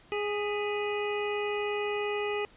harmonic tone with a mistuned harmonic, 414.3 Hz, G#4, 4 cents flat, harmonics 1 / 2 / 3 / 5 / 6 / 7, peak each -30 / -38 / -40 / -40 / -38 / -43 dBFS, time 0.12-2.45 s, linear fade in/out 0 ms, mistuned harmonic 5, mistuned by -65 cents, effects pink hiss -58 dBFS RMS until 2.56 s + resampled to 8000 Hz

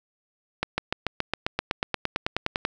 accelerating click train, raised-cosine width 0.3 ms, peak -8 dBFS, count 18, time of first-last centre 0.63-2.651 s, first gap 150 ms, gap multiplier 0.97, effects none

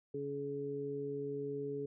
harmonic tone, 141.4 Hz, C#3, 35 cents sharp, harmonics 1 / 2 / 3, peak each -46 / -44 / -38 dBFS, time 0.14-1.86 s, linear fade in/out 5 ms, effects none

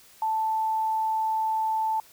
sine tone, 880 Hz, A5, in tune, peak -23 dBFS, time 0.22-2 s, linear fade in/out 2 ms, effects white hiss -54 dBFS RMS until 2.12 s

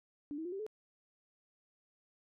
sine tone with pitch steps, 290.7 / 320.7 / 353.8 / 390.3 / 430.6 Hz, D4 / E4 / F4 / G4 / A4, -18 / -48 / +23 / -8 / -37 cents, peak -38 dBFS, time 0.31-0.665 s, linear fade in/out 0 ms, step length 71 ms, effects none

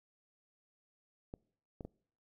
clicks, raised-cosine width 2 ms, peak -30 dBFS, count 3, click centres 1.339 / 1.808 / 1.85 s, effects noise-tail reverb RT60 0.6 s tail -25 dB re dry

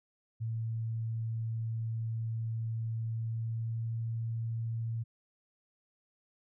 sine tone with pitch glide, 113.1 to 114.22 Hz, A2 to A#2, +48 to -35 cents, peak -32 dBFS, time 0.4-5.04 s, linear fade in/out 20 ms, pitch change +17 cents, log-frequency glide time 3.08-3.95 s, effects none

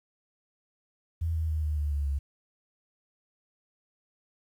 sine tone with pitch steps, 82.41 / 80.16 / 77.96 / 75.83 / 73.76 / 71.74 / 69.78 Hz, E2 / E2 / D#2 / D#2 / D2 / D2 / C#2, 0 / -48 / +4 / -44 / +8 / -40 / +12 cents, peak -26 dBFS, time 1.21-2.19 s, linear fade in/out 10 ms, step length 140 ms, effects 10-bit

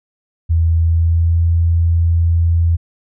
sine tone with pitch glide, 82.41 to 84 Hz, E2 to E2, 0 to +33 cents, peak -10 dBFS, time 0.49-2.77 s, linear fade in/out 20 ms, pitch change +33 cents, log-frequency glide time 0.78-1.42 s, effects none

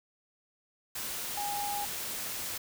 sine tone in noise, 819 Hz, G#5, 24 cents flat, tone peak -33 dBFS, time 1.37-1.85 s, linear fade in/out 5 ms, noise white, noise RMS -37 dBFS, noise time 0.95-2.58 s, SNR +1 dB, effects none

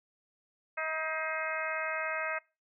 harmonic tone with a mistuned harmonic, 317 Hz, D#4, 32 cents sharp, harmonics 2 / 3 / 4 / 5 / 6 / 7 / 8, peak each -38 / -43 / -38 / -38 / -42 / -39 / -41 dBFS, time 0.77-2.39 s, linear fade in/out 10 ms, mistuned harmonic 7, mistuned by -74 cents, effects noise-tail reverb RT60 0.3 s tail -24 dB re dry

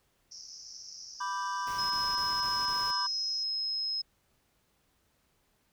pink band-pass noise, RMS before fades -47 dBFS, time 0.31-3.44 s, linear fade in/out 10 ms, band 5100 to 5900 Hz, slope 96 dB/octave
triangle chord, G major, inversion first, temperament equal, 987.8 / 1174.7 / 1568 Hz, B5 / D6 / G6, 0 / 0 / 0 cents, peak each -32 / -35 / -38 dBFS, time 1.2-3.07 s, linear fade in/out 10 ms
pink noise bursts, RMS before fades -47 dBFS, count 5, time 1.67-2.908 s, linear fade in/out 0 ms, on 230 ms, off 22 ms
sine tone, 5140 Hz, E8, 45 cents flat, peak -30 dBFS, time 1.78-4.02 s, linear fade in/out 10 ms
effects pink hiss -72 dBFS RMS until 5.72 s

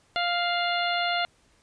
harmonic tone with a mistuned harmonic, 698.5 Hz, F5, in tune, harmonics 1 / 2 / 3 / 4 / 5 / 6, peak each -27 / -30 / -32 / -33 / -34 / -35 dBFS, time 0.16-1.25 s, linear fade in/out 0 ms, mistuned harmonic 4, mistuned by +25 cents, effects pink hiss -63 dBFS RMS until 1.62 s + resampled to 22050 Hz

